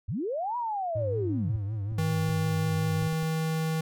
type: linear two-way sweep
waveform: sine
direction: up then down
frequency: 69.3 to 987.8 to 69.3 Hz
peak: -28 dBFS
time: 0.08-1.57 s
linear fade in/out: 10 ms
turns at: 0.57 s
type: tone with vibrato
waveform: triangle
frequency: 104.5 Hz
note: G#2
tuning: 11 cents sharp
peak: -27 dBFS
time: 0.95-3.08 s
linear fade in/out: 10 ms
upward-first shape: triangle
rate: 5.4 Hz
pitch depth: 140 cents each way
type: clicks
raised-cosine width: 5 ms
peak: -29 dBFS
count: 6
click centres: 1.92 / 1.993 / 2.292 / 3.023 / 3.129 / 3.23 s
type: tone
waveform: square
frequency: 159.8 Hz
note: D#3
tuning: 47 cents sharp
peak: -27 dBFS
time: 1.98-3.81 s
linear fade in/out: 5 ms
effects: none